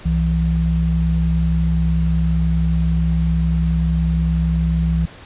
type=tone pair together; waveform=sine; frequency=65.03 / 164.81 Hz; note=C2 / E3; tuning=-10 / 0 cents; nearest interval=octave + major third; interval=1610 cents; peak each=-17 dBFS; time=0.05-5.06 s; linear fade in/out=10 ms; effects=pink hiss -40 dBFS RMS until 5.25 s + resampled to 8000 Hz